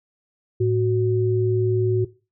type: tone pair together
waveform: sine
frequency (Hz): 110 / 370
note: A2 / F#4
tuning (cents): 0 / 0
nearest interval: octave + major sixth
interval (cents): 2100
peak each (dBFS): -20 / -19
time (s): 0.6-2.05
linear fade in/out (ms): 10
effects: noise-tail reverb RT60 0.3 s tail -18 dB re dry